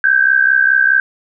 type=tone pair together; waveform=sine; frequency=1548 / 1612.8 Hz; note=G6 / G6; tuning=-22 / +49 cents; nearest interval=minor second; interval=71 cents; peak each=-11 / -12 dBFS; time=0.04-1 s; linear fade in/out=2 ms; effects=none